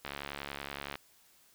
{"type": "click train", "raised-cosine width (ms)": 0.3, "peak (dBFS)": -22, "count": 65, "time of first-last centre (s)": [0.05, 0.955], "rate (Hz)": 70.7, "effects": ["white hiss -64 dBFS RMS until 1.54 s"]}